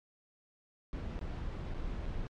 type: noise with dropouts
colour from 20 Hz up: brown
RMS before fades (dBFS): -38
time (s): 0.93-2.27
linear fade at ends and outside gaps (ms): 0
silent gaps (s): 1.191-1.212 / 1.739-1.746 / 2.055-2.063
effects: low-pass 4000 Hz 12 dB/octave + MP3 64 kbps